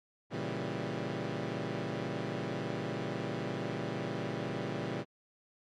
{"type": "chord", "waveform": "15% pulse", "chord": "A# diminished seventh", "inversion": "none", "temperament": "equal", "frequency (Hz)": [116.54, 138.59, 164.81, 196], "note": ["A#2", "C#3", "E3", "G3"], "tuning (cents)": [0, 0, 0, 0], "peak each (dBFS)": -34, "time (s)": [0.3, 5.05], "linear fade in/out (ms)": 50, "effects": ["low-pass 4000 Hz 12 dB/octave", "Opus 48 kbps"]}